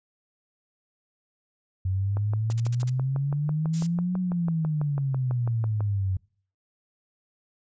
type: exponential two-way sweep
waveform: sine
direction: up then down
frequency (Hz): 92.5 to 185.1 to 92.5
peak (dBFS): -23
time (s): 1.85-6.17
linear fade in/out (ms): 5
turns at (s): 4.19
type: click train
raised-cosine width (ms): 1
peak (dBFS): -22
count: 23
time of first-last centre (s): 2.17-5.806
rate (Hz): 6.05
type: noise bursts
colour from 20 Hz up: blue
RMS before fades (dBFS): -35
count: 6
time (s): 2.5-2.898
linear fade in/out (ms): 5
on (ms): 28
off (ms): 46
type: noise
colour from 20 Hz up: violet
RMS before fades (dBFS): -31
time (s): 3.73-3.87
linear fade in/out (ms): 10
effects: noise-tail reverb RT60 0.5 s tail -25 dB re dry + resampled to 16000 Hz